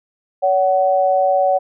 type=tone pair together; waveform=sine; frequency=566 / 749.6 Hz; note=C#5 / F#5; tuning=+36 / +22 cents; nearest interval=perfect fourth; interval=486 cents; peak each=-15 dBFS; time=0.42-1.59 s; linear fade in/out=20 ms; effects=none